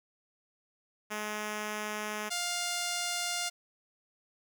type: tone pair in turn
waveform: 5% pulse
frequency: 211.8 / 703.2 Hz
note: G#3 / F5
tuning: +34 / +12 cents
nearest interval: octave + major sixth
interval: 2078 cents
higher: second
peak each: -23 / -20 dBFS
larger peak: second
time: 1.1-2.3 / 2.3-3.5 s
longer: neither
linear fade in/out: 20 ms
effects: none